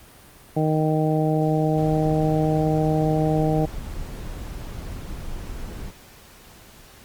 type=harmonic tone; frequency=155.56 Hz; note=D#3; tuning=in tune; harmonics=1 / 2 / 3 / 4 / 5; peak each=-21 / -24 / -26 / -27 / -28 dBFS; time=0.56-3.66 s; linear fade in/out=10 ms
type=noise; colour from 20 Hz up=brown; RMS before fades=-33 dBFS; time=1.77-5.91 s; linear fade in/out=10 ms
effects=pink hiss -48 dBFS RMS until 7.04 s + Opus 32 kbps